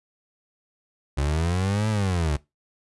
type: linear two-way sweep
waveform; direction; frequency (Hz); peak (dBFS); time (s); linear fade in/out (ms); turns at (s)
30% pulse; up then down; 67.6 to 110 to 70.7; -19; 1.17-2.37; 10; 1.89
effects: noise-tail reverb RT60 0.2 s tail -20 dB re dry + resampled to 24000 Hz